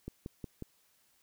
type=click train; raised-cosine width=3 ms; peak=-27 dBFS; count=4; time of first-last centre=0.08-0.623 s; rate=5.52 Hz; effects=white hiss -70 dBFS RMS until 1.22 s